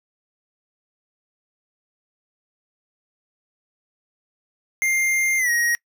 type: tone with pitch glide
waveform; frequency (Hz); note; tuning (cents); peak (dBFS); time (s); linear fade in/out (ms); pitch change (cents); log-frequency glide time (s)
square; 2107 to 1888; C7 to A#6; +12 to +22; -19; 4.82-5.75; 0; -190; 5.38-5.5
effects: noise-tail reverb RT60 0.1 s tail -24 dB re dry